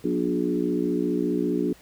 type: harmonic tone with a mistuned harmonic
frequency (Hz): 59.9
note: A#1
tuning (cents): +48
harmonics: 3 / 4 / 5 / 6 / 7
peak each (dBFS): -30 / -29 / -26 / -28 / -30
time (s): 0.04-1.73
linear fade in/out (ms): 5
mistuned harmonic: 5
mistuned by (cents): -30
effects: pink hiss -53 dBFS RMS until 1.81 s